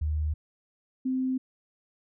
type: tone pair in turn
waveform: sine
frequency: 76.4 / 259.2 Hz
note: D#2 / C4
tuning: -31 / -16 cents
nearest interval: octave + major sixth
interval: 2115 cents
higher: second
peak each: -25 dBFS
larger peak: neither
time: 0.01-0.34 / 1.05-1.38 s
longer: neither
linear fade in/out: 10 ms
effects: none